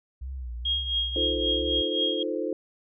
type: tone with vibrato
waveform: sine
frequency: 62.6 Hz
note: B1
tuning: 24 cents sharp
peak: -32 dBFS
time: 0.21-1.82 s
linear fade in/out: 10 ms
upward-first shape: sine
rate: 2.2 Hz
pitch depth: 110 cents each way
type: tone with tremolo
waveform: sine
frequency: 3260 Hz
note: G#7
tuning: 33 cents flat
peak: -22 dBFS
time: 0.65-2.23 s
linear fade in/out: 5 ms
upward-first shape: triangle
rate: 3.8 Hz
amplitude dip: 75%
type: chord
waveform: sine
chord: F dominant seventh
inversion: third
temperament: equal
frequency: 311.1 / 349.2 / 440 / 523.3 Hz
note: Eb4 / F4 / A4 / C5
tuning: 0 / 0 / 0 / 0 cents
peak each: -32 dBFS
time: 1.16-2.53 s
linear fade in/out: 2 ms
effects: none